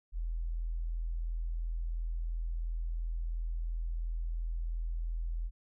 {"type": "tone", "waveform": "sine", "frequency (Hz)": 41.45, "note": "E1", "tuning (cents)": 10, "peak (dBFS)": -32, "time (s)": [0.12, 5.51], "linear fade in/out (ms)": 50, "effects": []}